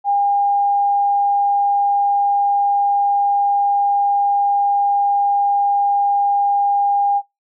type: tone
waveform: sine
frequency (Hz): 807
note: G#5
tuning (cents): -50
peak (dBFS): -13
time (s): 0.04-7.22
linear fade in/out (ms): 50
effects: noise-tail reverb RT60 0.2 s tail -24 dB re dry